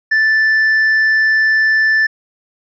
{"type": "tone", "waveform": "triangle", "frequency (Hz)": 1760, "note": "A6", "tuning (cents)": 0, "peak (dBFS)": -8, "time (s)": [0.11, 2.07], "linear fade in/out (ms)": 10, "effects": ["resampled to 16000 Hz"]}